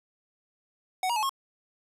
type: tone with pitch steps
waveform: square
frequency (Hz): 745 / 950 / 859 / 1084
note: F#5 / A#5 / A5 / C#6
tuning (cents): +12 / +33 / -42 / -39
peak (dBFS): -26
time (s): 1.03-1.294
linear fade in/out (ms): 2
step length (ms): 66
effects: resampled to 32000 Hz